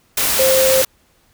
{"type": "tone in noise", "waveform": "sine", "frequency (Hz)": 526, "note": "C5", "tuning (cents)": 9, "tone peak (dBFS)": -12, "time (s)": [0.39, 0.82], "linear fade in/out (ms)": 5, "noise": "white", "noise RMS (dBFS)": -17, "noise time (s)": [0.17, 0.85], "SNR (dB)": 2, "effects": ["pink hiss -57 dBFS RMS until 1.33 s"]}